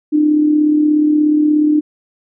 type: tone with amplitude modulation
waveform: sine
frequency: 301.3 Hz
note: D4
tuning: 44 cents sharp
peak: -7 dBFS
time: 0.12-1.81 s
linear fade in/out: 20 ms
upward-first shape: sine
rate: 36.8 Hz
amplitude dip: 45%
effects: none